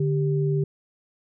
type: tone pair together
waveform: sine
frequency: 146.83 / 392.9 Hz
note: D3 / G4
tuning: 0 / +4 cents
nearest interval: octave + perfect fourth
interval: 1704 cents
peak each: -21 / -26 dBFS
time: 0-0.64 s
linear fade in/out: 5 ms
effects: none